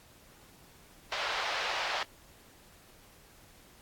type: band-pass noise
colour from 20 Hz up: pink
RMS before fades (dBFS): -34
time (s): 1.12-2.03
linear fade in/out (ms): 2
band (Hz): 620 to 4600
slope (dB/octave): 24
effects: pink hiss -58 dBFS RMS until 3.81 s + AAC 64 kbps